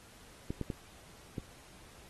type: clicks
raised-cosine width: 3 ms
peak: -22 / -22 / -22 / -25 dBFS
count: 4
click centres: 0.505 / 0.613 / 0.702 / 1.382 s
effects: pink hiss -57 dBFS RMS until 2.09 s + AAC 32 kbps